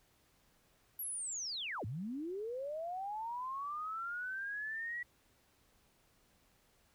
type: linear two-way sweep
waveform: sine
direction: down then up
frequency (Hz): 11840 to 93.1 to 1945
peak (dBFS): -38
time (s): 0.99-5.03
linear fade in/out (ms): 5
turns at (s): 1.85
effects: pink hiss -71 dBFS RMS until 6.94 s